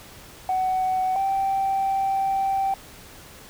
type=tone pair in turn; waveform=sine; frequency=749 / 778.4 Hz; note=F#5 / G5; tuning=+21 / -12 cents; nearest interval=minor second; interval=67 cents; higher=second; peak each=-19 dBFS; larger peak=neither; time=0.49-1.16 / 1.16-2.74 s; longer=second; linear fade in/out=2 ms; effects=tanh soft clip ceiling -17 dBFS + pink hiss -45 dBFS RMS until 3.49 s